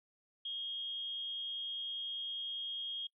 sine tone with amplitude modulation, 3255 Hz, G#7, 36 cents flat, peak -36 dBFS, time 0.45-3.07 s, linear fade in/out 5 ms, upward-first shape sine, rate 288 Hz, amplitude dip 35%, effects noise-tail reverb RT60 0.1 s tail -24 dB re dry

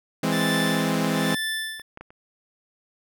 sawtooth chord, E augmented, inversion none, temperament equal, 164.81 / 207.7 / 261.6 Hz, E3 / G#3 / B#3, 0 / 0 / 0 cents, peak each -22 dBFS, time 0.23-1.35 s, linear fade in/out 5 ms
25% pulse tone with tremolo, 1760 Hz, A6, in tune, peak -21 dBFS, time 0.32-1.82 s, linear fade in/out 5 ms, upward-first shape sine, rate 1.1 Hz, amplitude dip 90%
clicks, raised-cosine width 0.5 ms, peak -26 / -28 / -25 / -24 / -33 dBFS, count 5, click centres 1.323 / 1.797 / 1.974 / 2.01 / 2.105 s
effects none

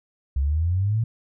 sine exponential sweep, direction up, 65.41 to 117.2 Hz, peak -19 dBFS, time 0.36-1.04 s, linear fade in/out 5 ms, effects none

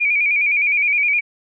sine tone with vibrato, 2349 Hz, D7, in tune, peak -14 dBFS, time 0-1.21 s, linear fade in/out 20 ms, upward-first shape square, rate 9.7 Hz, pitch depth 53 cents each way, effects none

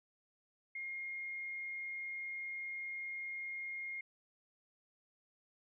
sine tone, 2135 Hz, C7, 34 cents sharp, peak -40 dBFS, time 0.75-4.01 s, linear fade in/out 5 ms, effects none

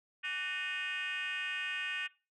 sine tone with frequency modulation, 2167 Hz, C#7, 40 cents flat, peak -33 dBFS, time 0.23-2.08 s, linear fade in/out 20 ms, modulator 337 Hz, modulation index 2.1, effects noise-tail reverb RT60 0.3 s tail -20 dB re dry + tanh soft clip ceiling -31 dBFS

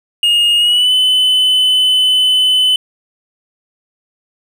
triangle tone with pitch glide, 2851 to 3021 Hz, F7 to F#7, +35 to +35 cents, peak -7 dBFS, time 0.23-2.76 s, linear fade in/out 2 ms, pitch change +100 cents, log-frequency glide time 0.57-0.93 s, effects none

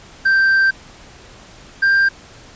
triangle tone pair in turn, 1568 / 1587.1 Hz, G6 / G6, 0 / +21 cents, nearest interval unison, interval 21 cents, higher second, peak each -9 dBFS, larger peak neither, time 0.25-0.71 / 1.82-2.09 s, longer first, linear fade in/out 10 ms, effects pink hiss -42 dBFS RMS until 2.55 s + resampled to 16000 Hz

